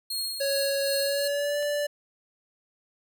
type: tone with tremolo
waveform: sawtooth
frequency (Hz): 4271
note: C8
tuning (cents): +35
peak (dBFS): -25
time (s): 0.1-1.28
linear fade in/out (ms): 5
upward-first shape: sine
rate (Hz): 2.6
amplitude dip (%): 45
type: tone with pitch glide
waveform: square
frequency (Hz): 554.4 to 584.3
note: C#5 to D5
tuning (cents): 0 to -9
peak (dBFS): -26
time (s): 0.4-1.87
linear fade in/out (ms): 10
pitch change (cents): +91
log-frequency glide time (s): 0.99-1.59
type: click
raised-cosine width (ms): 0.2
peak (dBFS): -29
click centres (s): 1.627
effects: none